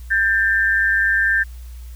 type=tone pair together; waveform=sine; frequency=1587.3 / 1788 Hz; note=G6 / A6; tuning=+21 / +27 cents; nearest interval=major second; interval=206 cents; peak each=-17 dBFS; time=0.1-1.44 s; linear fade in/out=20 ms; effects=added 60 Hz sine -32 dBFS peak until 1.95 s + white hiss -51 dBFS RMS until 1.95 s